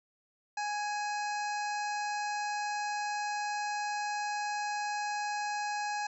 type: harmonic tone with a mistuned harmonic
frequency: 830.6 Hz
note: G#5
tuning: in tune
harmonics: 1 / 2 / 3 / 5 / 6 / 7 / 8 / 9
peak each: -33 / -39 / -43 / -47 / -49 / -50 / -51 / -52 dBFS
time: 0.57-6.07 s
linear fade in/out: 5 ms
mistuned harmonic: 3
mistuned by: +32 cents
effects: none